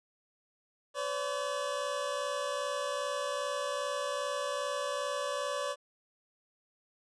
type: tone pair together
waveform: 25% pulse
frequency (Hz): 510 / 572.5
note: C5 / D5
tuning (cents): -44 / -44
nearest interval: major second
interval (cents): 200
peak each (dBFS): -34 / -30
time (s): 0.94-5.76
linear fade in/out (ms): 50
effects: resampled to 22050 Hz + 11-bit